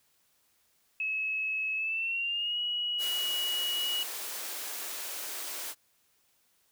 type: tone with pitch glide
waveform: sine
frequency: 2580 to 2913 Hz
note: E7 to F#7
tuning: -38 to -28 cents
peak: -29 dBFS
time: 1-4.03 s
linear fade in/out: 2 ms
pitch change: +210 cents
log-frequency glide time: 1.75-2.59 s
type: high-pass noise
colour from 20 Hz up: white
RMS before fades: -38 dBFS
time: 2.98-5.75 s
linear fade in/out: 50 ms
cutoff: 310 Hz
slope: 24 dB/octave
effects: white hiss -70 dBFS RMS until 6.71 s